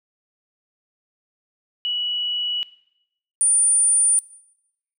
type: tone pair in turn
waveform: sine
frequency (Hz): 2936 / 9276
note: F#7 / D9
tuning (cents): -14 / -22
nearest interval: octave + minor sixth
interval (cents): 1992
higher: second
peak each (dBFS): -21 / -15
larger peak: second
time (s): 1.85-2.63 / 3.41-4.19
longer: neither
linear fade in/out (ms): 0
effects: noise-tail reverb RT60 0.8 s tail -18 dB re dry